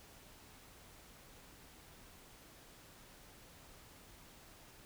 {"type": "silence", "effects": ["pink hiss -59 dBFS RMS until 4.85 s"]}